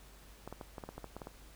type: clicks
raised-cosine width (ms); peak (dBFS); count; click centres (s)
1; -29; 11; 0.476 / 0.526 / 0.612 / 0.782 / 0.838 / 0.89 / 0.98 / 1.043 / 1.166 / 1.218 / 1.271
effects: added 50 Hz sine -56 dBFS peak until 1.55 s + pink hiss -59 dBFS RMS until 1.55 s